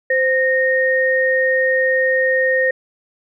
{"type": "tone pair together", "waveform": "sine", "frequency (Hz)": [519.4, 1851], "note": ["C5", "A#6"], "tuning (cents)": [-13, -13], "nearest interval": "octave + minor seventh", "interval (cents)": 2200, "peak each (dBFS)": -16, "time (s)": [0.1, 2.71], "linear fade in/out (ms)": 5, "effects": []}